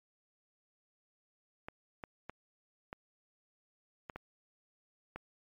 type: clicks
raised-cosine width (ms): 0.5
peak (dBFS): -27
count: 7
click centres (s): 1.685 / 2.038 / 2.296 / 2.929 / 4.098 / 4.16 / 5.16
effects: MP3 64 kbps